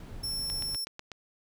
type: noise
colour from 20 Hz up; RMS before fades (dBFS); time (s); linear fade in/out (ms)
brown; -42; 0-0.76; 2
type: tone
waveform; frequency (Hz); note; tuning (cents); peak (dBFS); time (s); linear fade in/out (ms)
sawtooth; 5400; E8; +41; -29; 0.23-0.85; 10
type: click train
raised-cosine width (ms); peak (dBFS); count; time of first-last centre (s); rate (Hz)
0.2; -23; 6; 0.5-1.117; 8.1
effects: none